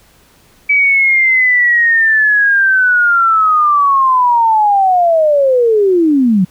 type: linear sweep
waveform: sine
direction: down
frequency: 2295 to 174.61 Hz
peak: -7 dBFS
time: 0.69-6.45 s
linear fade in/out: 10 ms
effects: pink hiss -48 dBFS RMS until 6.5 s